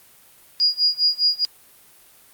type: tone with tremolo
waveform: sine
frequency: 4869 Hz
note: D#8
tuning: 38 cents flat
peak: -13 dBFS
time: 0.6-1.45 s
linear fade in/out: 0 ms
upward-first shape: sine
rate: 4.9 Hz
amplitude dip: 95%
effects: white hiss -51 dBFS RMS until 2.33 s + Opus 32 kbps